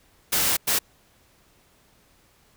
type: noise bursts at uneven times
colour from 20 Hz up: white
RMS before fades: -22 dBFS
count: 2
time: 0.32-0.57 / 0.67-0.79 s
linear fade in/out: 10 ms
effects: pink hiss -60 dBFS RMS until 2.56 s